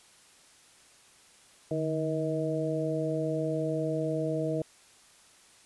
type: harmonic tone with a mistuned harmonic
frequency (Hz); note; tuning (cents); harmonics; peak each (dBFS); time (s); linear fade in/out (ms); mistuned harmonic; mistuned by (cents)
158.6; D#3; +33; 1 / 2 / 3 / 4; -33 / -33 / -33 / -33; 1.71-4.62; 2; 1; -78
effects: white hiss -58 dBFS RMS until 5.65 s + resampled to 24000 Hz